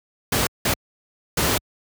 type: noise bursts at uneven times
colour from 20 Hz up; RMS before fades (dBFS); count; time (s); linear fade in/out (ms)
pink; -20; 3; 0.32-0.47 / 0.65-0.74 / 1.37-1.58; 5
effects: high-pass 60 Hz 12 dB/octave